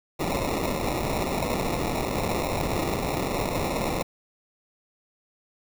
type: noise with sample-and-hold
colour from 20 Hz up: white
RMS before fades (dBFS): -27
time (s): 0.19-4.03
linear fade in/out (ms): 10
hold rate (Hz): 1575
effects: none